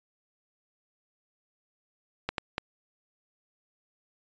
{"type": "clicks", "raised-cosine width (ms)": 0.3, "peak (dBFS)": -13, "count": 3, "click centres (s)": [2.29, 2.382, 2.581], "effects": ["resampled to 16000 Hz"]}